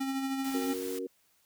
square tone with tremolo, 269 Hz, C4, 48 cents sharp, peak -30 dBFS, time 0-0.74 s, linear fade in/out 10 ms, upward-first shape sine, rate 13 Hz, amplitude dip 35%
white noise, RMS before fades -44 dBFS, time 0.44-0.99 s, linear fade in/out 5 ms
sine chord, F# major, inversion second, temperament equal, 277.2 / 370 / 466.2 Hz, C#4 / F#4 / A#4, 0 / 0 / 0 cents, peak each -39 / -37 / -37 dBFS, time 0.54-1.07 s, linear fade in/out 5 ms
effects white hiss -69 dBFS RMS until 1.45 s

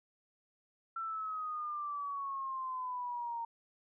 sine exponential sweep, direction down, 1347 to 922 Hz, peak -36 dBFS, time 0.96-3.45 s, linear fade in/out 5 ms, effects none

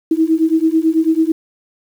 sine beating tone pair, 317.2 / 326.3 Hz, D#4 / E4, +33 / -18 cents, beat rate 9.1 Hz, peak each -14 dBFS, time 0.11-1.32 s, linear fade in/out 5 ms, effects 7-bit

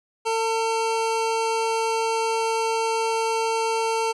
square tone pair together, 450.7 / 901.4 Hz, A4 / A5, +42 / +42 cents, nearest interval octave, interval 1200 cents, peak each -25 dBFS, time 0.25-4.13 s, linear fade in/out 20 ms, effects resampled to 24000 Hz

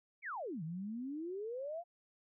sine exponential two-way sweep, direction down then up, 2405 to 153 to 716 Hz, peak -39 dBFS, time 0.22-1.84 s, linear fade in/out 50 ms, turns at 0.63 s, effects none

